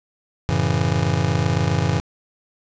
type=chord; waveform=square; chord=F# minor seventh; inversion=none; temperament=just; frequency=92.5 / 111 / 138.75 / 166.5 Hz; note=F#2 / A2 / C#3 / E3; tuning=0 / +16 / +2 / +18 cents; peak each=-24 dBFS; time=0.49-2 s; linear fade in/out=0 ms; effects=resampled to 16000 Hz + 9-bit